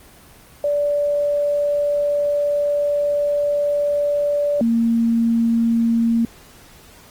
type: tone pair in turn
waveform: sine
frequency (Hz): 581 / 230.6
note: D5 / A#3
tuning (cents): -19 / -19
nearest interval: octave + major third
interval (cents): 1600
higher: first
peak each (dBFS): -16 / -14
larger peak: second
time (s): 0.64-4.61 / 4.61-6.25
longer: first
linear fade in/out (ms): 2
effects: pink hiss -46 dBFS RMS until 7.1 s + Opus 24 kbps